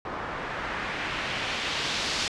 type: noise with low-pass filter sweep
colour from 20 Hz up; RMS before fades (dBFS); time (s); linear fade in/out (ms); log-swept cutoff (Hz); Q
white; -31; 0.05-2.28; 2; 1100 to 5100; 1.2
effects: low-pass 8000 Hz 12 dB/octave